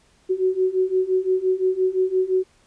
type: beating tone pair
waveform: sine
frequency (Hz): 370 / 375.8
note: F#4 / F#4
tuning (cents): 0 / +27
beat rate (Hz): 5.8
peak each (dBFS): -22 / -20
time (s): 0.29-2.44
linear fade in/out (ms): 20
effects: pink hiss -59 dBFS RMS until 2.66 s + resampled to 22050 Hz